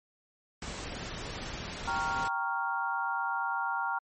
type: noise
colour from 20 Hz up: pink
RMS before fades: -39 dBFS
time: 0.62-2.28 s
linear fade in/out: 2 ms
type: chord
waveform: sine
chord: G half-diminished seventh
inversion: none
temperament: equal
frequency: 784 / 932.3 / 1108.7 / 1396.9 Hz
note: G5 / Bb5 / Db6 / F6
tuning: 0 / 0 / 0 / 0 cents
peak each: -36 / -33 / -38 / -33 dBFS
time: 1.87-3.99 s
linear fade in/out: 10 ms
effects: MP3 32 kbps